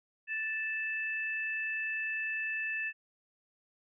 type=tone pair together; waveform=sine; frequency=1760 / 2630 Hz; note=A6 / E7; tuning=0 / -5 cents; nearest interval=perfect fifth; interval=695 cents; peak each=-35 / -35 dBFS; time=0.27-2.93 s; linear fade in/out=50 ms; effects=none